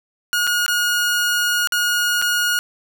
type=tone with dropouts; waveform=sawtooth; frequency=1439 Hz; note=F#6; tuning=49 cents flat; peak=-13 dBFS; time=0.33-2.59 s; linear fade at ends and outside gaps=0 ms; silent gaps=0.469-0.474 / 0.663-0.68 / 1.673-1.722 / 2.216-2.223 s; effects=none